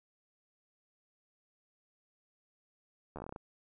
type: slowing click train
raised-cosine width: 1 ms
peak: -29 dBFS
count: 10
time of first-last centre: 3.16-3.361 s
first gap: 12 ms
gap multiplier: 1.15
effects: none